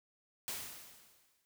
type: noise with exponential decay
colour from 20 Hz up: white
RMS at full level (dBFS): -39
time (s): 0.48-1.45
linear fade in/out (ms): 0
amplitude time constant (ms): 210
effects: noise-tail reverb RT60 0.1 s tail -25 dB re dry